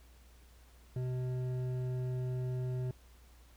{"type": "tone with hard clipping", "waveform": "sine", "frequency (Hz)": 126.8, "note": "B2", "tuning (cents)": 46, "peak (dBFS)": -35, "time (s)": [0.96, 2.91], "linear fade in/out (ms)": 2, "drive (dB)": 9, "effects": ["added 60 Hz sine -57 dBFS peak until 3.56 s", "pink hiss -65 dBFS RMS until 3.56 s"]}